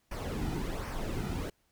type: noise with flanger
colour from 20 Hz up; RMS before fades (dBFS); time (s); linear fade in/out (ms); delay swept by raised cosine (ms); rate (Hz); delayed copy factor
brown; -35; 0.11-1.5; 5; 0.26 to 1.86; 1.3; -0.6
effects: pink hiss -73 dBFS RMS until 1.71 s